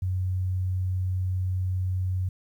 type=tone; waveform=sine; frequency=92.5 Hz; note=F#2; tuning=in tune; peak=-24 dBFS; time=0.02-2.29 s; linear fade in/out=5 ms; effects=10-bit

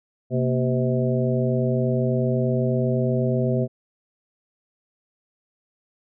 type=harmonic tone with a mistuned harmonic; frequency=128.1 Hz; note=C3; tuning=36 cents flat; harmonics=1 / 2 / 3 / 4 / 5; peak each=-22 / -25 / -27 / -28 / -29 dBFS; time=0.3-3.68 s; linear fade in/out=50 ms; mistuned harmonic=2; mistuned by=-140 cents; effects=none

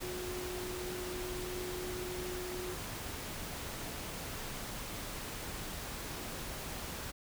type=tone in noise; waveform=sine; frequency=362.7 Hz; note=F#4; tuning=34 cents flat; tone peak=-40 dBFS; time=0.02-2.75 s; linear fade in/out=20 ms; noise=pink; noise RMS=-42 dBFS; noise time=0-7.12 s; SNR=-1 dB; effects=none

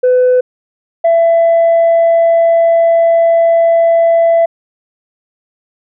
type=tone pair in turn; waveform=sine; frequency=503 / 668.5 Hz; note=B4 / E5; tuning=+32 / +24 cents; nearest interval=perfect fourth; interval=492 cents; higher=second; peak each=-4 dBFS; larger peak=neither; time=0.03-0.41 / 1.04-4.46 s; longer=second; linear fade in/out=10 ms; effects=tanh soft clip ceiling -4 dBFS

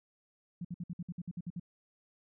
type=tone bursts; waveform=sine; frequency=174.61 Hz; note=F3; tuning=in tune; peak=-36 dBFS; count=11; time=0.61-1.598 s; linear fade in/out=5 ms; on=38 ms; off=57 ms; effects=none

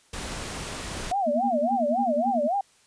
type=noise; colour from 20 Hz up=pink; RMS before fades=-34 dBFS; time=0.13-1.12 s; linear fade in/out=5 ms
type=tone with vibrato; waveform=sine; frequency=685 Hz; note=F5; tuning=34 cents flat; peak=-22 dBFS; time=1.11-2.61 s; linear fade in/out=5 ms; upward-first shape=sine; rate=3.6 Hz; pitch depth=290 cents each way
type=tone with tremolo; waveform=sine; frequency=239.2 Hz; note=A#3; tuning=45 cents sharp; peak=-23 dBFS; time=1.26-2.48 s; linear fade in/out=20 ms; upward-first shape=sine; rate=11 Hz; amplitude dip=95%
effects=white hiss -60 dBFS RMS until 2.86 s + resampled to 22050 Hz

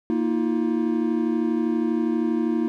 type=chord; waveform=triangle; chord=Bb suspended fourth; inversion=none; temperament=equal with one note detuned; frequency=233.1 / 316.7 / 349.2 Hz; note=Bb3 / Eb4 / F4; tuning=0 / +31 / 0 cents; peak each=-22 / -22 / -25 dBFS; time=0.1-2.68 s; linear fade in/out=0 ms; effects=none

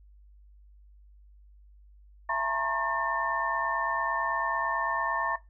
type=tone cluster; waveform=sine; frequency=668 / 878 / 947 / 1083 / 1794 Hz; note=E5 / A5 / A#5 / C#6 / A6; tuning=+23 / -4 / +27 / -41 / +33 cents; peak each=-36 / -37 / -31 / -31 / -32 dBFS; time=2.29-5.36 s; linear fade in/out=5 ms; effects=noise-tail reverb RT60 0.2 s tail -17 dB re dry + added 50 Hz sine -52 dBFS peak until 5.49 s

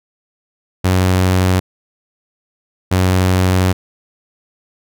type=tone pair in turn; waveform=sawtooth; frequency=92.5 / 92.5 Hz; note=F#2 / F#2; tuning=0 / 0 cents; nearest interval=unison; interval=0 cents; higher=neither; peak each=-7 dBFS; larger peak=neither; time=0.84-1.6 / 2.91-3.73 s; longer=second; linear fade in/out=10 ms; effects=none

